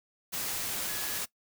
sine tone in noise, 1686 Hz, G#6, 26 cents sharp, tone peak -43 dBFS, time 0.87-1.22 s, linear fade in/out 20 ms, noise white, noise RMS -34 dBFS, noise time 0.32-1.26 s, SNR -12 dB, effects noise-tail reverb RT60 0.1 s tail -19 dB re dry

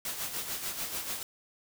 white noise with tremolo, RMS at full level -34 dBFS, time 0.05-1.23 s, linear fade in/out 2 ms, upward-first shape sine, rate 6.8 Hz, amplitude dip 55%, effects none

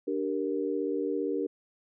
sine chord, G minor, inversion second, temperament equal with one note detuned, 293.7 / 388.6 / 466.2 Hz, D4 / G4 / Bb4, 0 / -15 / 0 cents, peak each -32 dBFS, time 0.07-1.47 s, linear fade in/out 10 ms, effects none

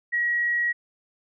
sine tone, 1908 Hz, A#6, 40 cents sharp, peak -21 dBFS, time 0.12-0.73 s, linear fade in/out 20 ms, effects none

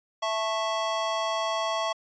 square chord, A major, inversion second, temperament just, 660 / 880 / 1100 Hz, E5 / A5 / C#6, +2 / 0 / -14 cents, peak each -30 / -34 / -31 dBFS, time 0.22-1.93 s, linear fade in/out 10 ms, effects resampled to 16000 Hz

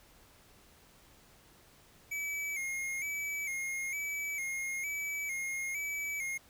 square tone with vibrato, 2217 Hz, C#7, in tune, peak -35 dBFS, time 2.11-6.38 s, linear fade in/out 10 ms, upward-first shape square, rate 1.1 Hz, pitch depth 59 cents each way, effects pink hiss -61 dBFS RMS until 6.49 s

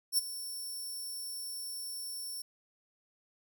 5% pulse tone with ADSR envelope, 5430 Hz, F8, 50 cents flat, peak -18 dBFS, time 0.12-2.42 s, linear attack 60 ms, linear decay 18 ms, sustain -15 dB, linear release 5 ms, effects none

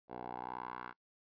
10% pulse tone with band-pass filter sweep, 61.5 Hz, B1, 7 cents flat, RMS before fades -45 dBFS, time 0.08-0.94 s, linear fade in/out 50 ms, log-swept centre 620 to 1300 Hz, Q 3.5, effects noise-tail reverb RT60 0.1 s tail -23 dB re dry + resampled to 11025 Hz

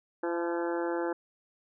harmonic tone with a mistuned harmonic, 170.5 Hz, F3, 41 cents flat, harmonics 2 / 3 / 4 / 5 / 6 / 7 / 8 / 9 / 10, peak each -31 / -34 / -42 / -38 / -45 / -48 / -44 / -43 / -47 dBFS, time 0.23-1.13 s, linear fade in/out 5 ms, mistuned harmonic 5, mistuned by +24 cents, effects none

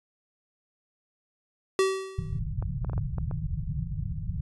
square tone with exponential decay, 383 Hz, G4, 40 cents flat, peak -19 dBFS, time 1.79-2.39 s, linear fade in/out 1 ms, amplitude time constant 130 ms
white low-pass noise, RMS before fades -31 dBFS, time 2.18-4.41 s, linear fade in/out 5 ms, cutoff 170 Hz, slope 96 dB/octave
clicks, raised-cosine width 1 ms, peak -25 dBFS, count 7, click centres 2.625 / 2.847 / 2.897 / 2.933 / 2.979 / 3.183 / 3.312 s
effects resampled to 24000 Hz

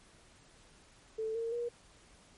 sine tone with pitch steps, 441.1 / 458.2 / 476 Hz, A4 / A#4 / A#4, +4 / -30 / +36 cents, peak -33 dBFS, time 1.18-1.69 s, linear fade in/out 10 ms, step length 170 ms, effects pink hiss -61 dBFS RMS until 2.37 s + MP3 48 kbps

